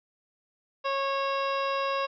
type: harmonic tone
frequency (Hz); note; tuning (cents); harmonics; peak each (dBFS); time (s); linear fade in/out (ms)
548; C#5; -20; 1 / 2 / 3 / 4 / 5 / 6 / 7 / 9 / 10; -30 / -29 / -39 / -44 / -37 / -46 / -42 / -45 / -53; 0.84-2.07; 20
effects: none